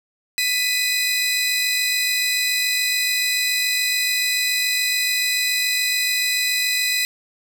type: tone cluster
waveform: sawtooth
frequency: 1990 / 2501 / 4027 Hz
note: B6 / D#7 / B7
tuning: +13 / +8 / +33 cents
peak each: -20 dBFS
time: 0.38-7.05 s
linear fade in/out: 0 ms
effects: none